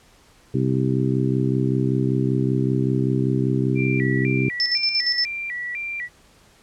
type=harmonic tone; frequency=65.2 Hz; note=C2; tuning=5 cents flat; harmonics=2 / 3 / 4 / 5 / 6; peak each=-21 / -26 / -25 / -26 / -27 dBFS; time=0.54-4.49 s; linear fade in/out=5 ms
type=tone with vibrato; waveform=sine; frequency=2146 Hz; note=C7; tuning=43 cents sharp; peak=-26 dBFS; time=3.75-6.09 s; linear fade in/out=50 ms; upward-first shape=square; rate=2 Hz; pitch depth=170 cents each way
type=tone with tremolo; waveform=sine; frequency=5274 Hz; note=E8; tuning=in tune; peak=-17 dBFS; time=4.6-5.25 s; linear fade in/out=0 ms; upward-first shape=square; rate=8.6 Hz; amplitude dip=60%
effects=pink hiss -54 dBFS RMS until 6.62 s + low-pass 10000 Hz 12 dB/octave